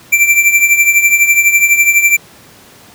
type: tone with tremolo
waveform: square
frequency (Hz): 2349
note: D7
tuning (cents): 0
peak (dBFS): -4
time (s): 0.12-2.17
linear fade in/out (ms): 10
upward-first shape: triangle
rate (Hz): 12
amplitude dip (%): 75
effects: pink hiss -40 dBFS RMS until 2.94 s + high-pass 100 Hz 12 dB/octave